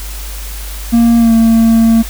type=tone with pitch glide; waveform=triangle; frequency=233.1 to 226.7 Hz; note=A#3 to A#3; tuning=0 to -48 cents; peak=-3 dBFS; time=0.92-2.03 s; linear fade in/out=20 ms; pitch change=-48 cents; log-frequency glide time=1.18-1.32 s; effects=added 50 Hz sine -22 dBFS peak until 2.09 s + white hiss -29 dBFS RMS until 2.09 s